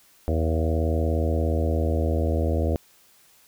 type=harmonic tone with a mistuned harmonic; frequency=80.3 Hz; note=E2; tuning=45 cents flat; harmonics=1 / 2 / 3 / 4 / 5 / 6 / 7 / 8 / 9; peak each=-22 / -35 / -31 / -31 / -34 / -31 / -32 / -35 / -42 dBFS; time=0.28-2.76 s; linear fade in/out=0 ms; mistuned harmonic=8; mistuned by=+61 cents; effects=white hiss -57 dBFS RMS until 3.47 s